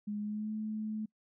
sine tone with pitch glide, 208 to 215.7 Hz, G#3 to A3, +3 to -34 cents, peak -34 dBFS, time 0.07-1.06 s, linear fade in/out 10 ms, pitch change +63 cents, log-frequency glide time 0.2-0.52 s, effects noise-tail reverb RT60 0.1 s tail -25 dB re dry

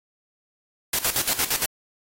white noise with tremolo, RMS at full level -22 dBFS, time 0.93-1.66 s, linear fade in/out 5 ms, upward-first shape square, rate 8.7 Hz, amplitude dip 75%, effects AAC 48 kbps

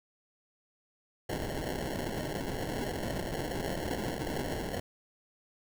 blue noise with sample-and-hold, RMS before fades -35 dBFS, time 1.29-4.8 s, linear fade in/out 5 ms, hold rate 1225 Hz, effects none

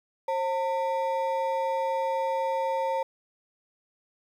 triangle ring-modulated tone, 720 Hz, F#5, 47 cents flat, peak -20 dBFS, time 0.28-3.03 s, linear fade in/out 5 ms, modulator 186 Hz, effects 10-bit

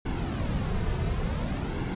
brown noise with flanger, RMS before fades -29 dBFS, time 0.05-1.95 s, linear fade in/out 10 ms, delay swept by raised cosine 1.6 to 3.7 ms, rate 0.56 Hz, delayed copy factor -0.55, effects resampled to 8000 Hz

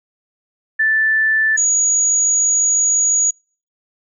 sine tone pair in turn, 1760 / 6773 Hz, A6 / G#8, 0 / +33 cents, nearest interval octave + major seventh, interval 2333 cents, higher second, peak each -12 dBFS, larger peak neither, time 0.79-1.57 / 1.57-3.31 s, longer second, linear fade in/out 10 ms, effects noise-tail reverb RT60 0.4 s tail -26 dB re dry

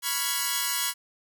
5% pulse chord, C# dominant seventh, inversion third, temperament equal, 987.8 / 1108.7 / 1396.9 / 1661.2 Hz, B5 / C#6 / E#6 / G#6, 0 / 0 / 0 / 0 cents, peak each -18 / -20 / -21 / -20 dBFS, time 0.02-0.94 s, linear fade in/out 50 ms, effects none

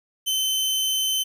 sawtooth tone, 3068 Hz, G7, 38 cents flat, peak -18 dBFS, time 0.26-1.24 s, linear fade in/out 20 ms, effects 10-bit

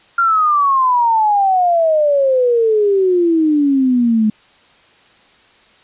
sine exponential sweep, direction down, 1396.9 to 211.6 Hz, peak -10 dBFS, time 0.18-4.3 s, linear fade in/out 5 ms, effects white hiss -49 dBFS RMS until 5.83 s + resampled to 8000 Hz

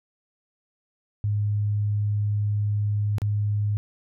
sine tone with dropouts, 103.83 Hz, G#2, in tune, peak -21 dBFS, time 1.24-3.77 s, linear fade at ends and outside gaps 0 ms, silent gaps 3.183-3.218 s, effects none

